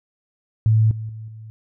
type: tone with level steps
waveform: sine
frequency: 110 Hz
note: A2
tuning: in tune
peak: -12 / -26 / -31 / -35 dBFS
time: 0.66-1.5 s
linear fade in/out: 0 ms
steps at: 0.91 / 1.09 / 1.28 s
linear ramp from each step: 2 ms
effects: none